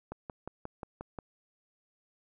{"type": "click train", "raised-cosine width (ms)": 1, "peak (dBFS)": -25, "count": 7, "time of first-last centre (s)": [0.12, 1.188], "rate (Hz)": 5.62, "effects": []}